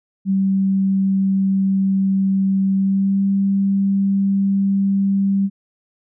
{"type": "tone with pitch glide", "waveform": "sine", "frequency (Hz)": [193.3, 196.45], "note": ["G3", "G3"], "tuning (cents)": [-24, 4], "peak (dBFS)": -14, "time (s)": [0.25, 5.5], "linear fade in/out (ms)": 50, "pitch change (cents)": 28, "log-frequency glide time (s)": [2.74, 3.23], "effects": []}